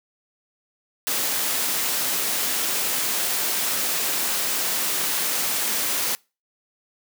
white high-pass noise, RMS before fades -24 dBFS, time 1.07-6.15 s, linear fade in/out 0 ms, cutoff 190 Hz, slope 12 dB/octave, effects noise-tail reverb RT60 0.3 s tail -26 dB re dry

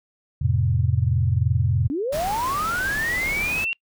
sine chord, F major, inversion none, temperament equal, 87.31 / 110 / 130.81 Hz, F2 / A2 / C3, 0 / 0 / 0 cents, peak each -22 dBFS, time 0.41-1.88 s, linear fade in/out 10 ms
sine linear sweep, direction up, 258.9 to 2769 Hz, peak -22 dBFS, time 1.9-3.73 s, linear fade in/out 0 ms
pink noise, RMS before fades -32 dBFS, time 2.12-3.65 s, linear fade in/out 10 ms
effects noise-tail reverb RT60 0.1 s tail -25 dB re dry

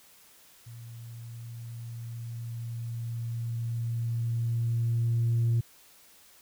sine tone with level ramp, 116.54 Hz, A#2, in tune, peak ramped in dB -42 to -20 dBFS, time 0.66-5.61 s, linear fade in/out 10 ms, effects tanh soft clip ceiling -20 dBFS + white hiss -57 dBFS RMS until 6.41 s

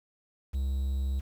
triangle tone, 67.3 Hz, C2, 49 cents sharp, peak -25 dBFS, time 0.53-1.21 s, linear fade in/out 20 ms, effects 9-bit

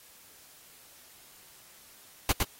pink noise with echo, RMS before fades -24 dBFS, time 2.29-2.32 s, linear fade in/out 2 ms, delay 110 ms, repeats 1, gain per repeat -2 dB, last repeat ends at 2.43 s, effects white hiss -55 dBFS RMS until 2.59 s + AAC 48 kbps

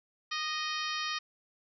harmonic tone with a mistuned harmonic, 622.3 Hz, D#5, in tune, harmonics 2 / 3 / 4 / 5 / 6 / 7 / 8 / 9, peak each -37 / -39 / -40 / -41 / -42 / -42 / -43 / -44 dBFS, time 0.31-1.19 s, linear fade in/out 10 ms, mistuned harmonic 2, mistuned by -19 cents, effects none

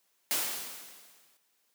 white noise with exponential decay, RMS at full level -28 dBFS, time 0.31-1.37 s, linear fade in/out 0 ms, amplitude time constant 230 ms, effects white hiss -73 dBFS RMS until 1.74 s + high-pass 200 Hz 12 dB/octave

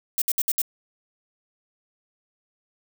violet noise bursts, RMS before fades -23 dBFS, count 5, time 0.18-0.617 s, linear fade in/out 0 ms, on 37 ms, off 63 ms, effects none

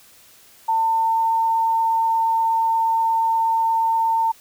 sine tone with pitch glide, 899 to 904.2 Hz, A5 to A5, +37 to +47 cents, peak -16 dBFS, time 0.68-4.32 s, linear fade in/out 10 ms, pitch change +10 cents, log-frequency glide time 0.79-1.32 s, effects white hiss -50 dBFS RMS until 4.4 s

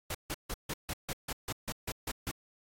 pink noise bursts, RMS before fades -36 dBFS, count 12, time 0.1-2.314 s, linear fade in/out 5 ms, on 47 ms, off 150 ms, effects AAC 64 kbps

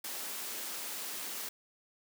white high-pass noise, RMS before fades -40 dBFS, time 0.04-1.49 s, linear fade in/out 5 ms, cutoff 200 Hz, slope 24 dB/octave, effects none

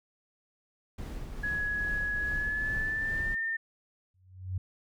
brown noise with tremolo, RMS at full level -36 dBFS, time 0.98-3.35 s, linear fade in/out 5 ms, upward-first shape triangle, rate 2.4 Hz, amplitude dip 40%
sine tone with pitch glide, 1679 to 1809.9 Hz, G#6 to A6, +18 to +48 cents, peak -29 dBFS, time 1.43-3.57 s, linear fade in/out 10 ms, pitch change +130 cents, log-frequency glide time 2.24-3.35 s
sine tone with exponential growth, 92.8 Hz, F#2, 6 cents sharp, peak -27 dBFS, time 4.14-4.58 s, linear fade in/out 5 ms, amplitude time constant 94 ms
effects none

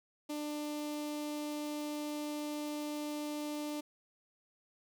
sawtooth tone with notch filter, 297.7 Hz, D4, 24 cents sharp, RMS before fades -39 dBFS, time 0.29-3.81 s, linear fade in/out 10 ms, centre 1600 Hz, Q 1.2, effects 12-bit

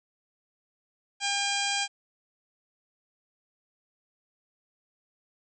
harmonic tone, 803 Hz, G5, 41 cents sharp, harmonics 1 / 2 / 3 / 4 / 5 / 6 / 7 / 8 / 9 / 10, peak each -33 / -35 / -33 / -32 / -40 / -35 / -39 / -40 / -38 / -39 dBFS, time 1.2-1.88 s, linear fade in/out 50 ms, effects none

